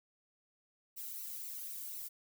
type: noise with flanger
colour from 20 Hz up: violet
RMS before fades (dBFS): -44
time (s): 0.96-2.09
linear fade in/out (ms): 20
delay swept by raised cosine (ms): 0.58 to 1.2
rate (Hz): 4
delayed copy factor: -0.6
effects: none